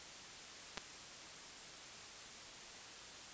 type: clicks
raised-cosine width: 0.2 ms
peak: -24 dBFS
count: 2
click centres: 0.774 / 0.779 s
effects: white hiss -52 dBFS RMS until 3.33 s + resampled to 16000 Hz